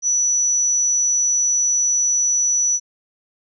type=tone; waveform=sine; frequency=5920 Hz; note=F#8; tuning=in tune; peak=-15 dBFS; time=0.02-2.8 s; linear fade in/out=50 ms; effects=none